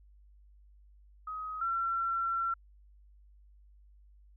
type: tone pair in turn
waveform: sine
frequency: 1263 / 1356.2 Hz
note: D#6 / E6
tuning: +26 / +49 cents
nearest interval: minor second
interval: 123 cents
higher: second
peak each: -36 / -29 dBFS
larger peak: second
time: 1.27-1.61 / 1.61-2.54 s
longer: second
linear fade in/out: 5 ms
effects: added 50 Hz sine -56 dBFS peak until 4.36 s